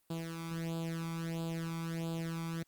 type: tone with flanger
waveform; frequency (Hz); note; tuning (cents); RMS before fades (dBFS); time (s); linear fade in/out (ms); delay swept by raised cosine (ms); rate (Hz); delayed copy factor
sawtooth; 165.1; E3; +3; -38; 0.1-2.63; 5; 0.25 to 0.88; 1.5; +0.8
effects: white hiss -74 dBFS RMS until 2.67 s + Opus 32 kbps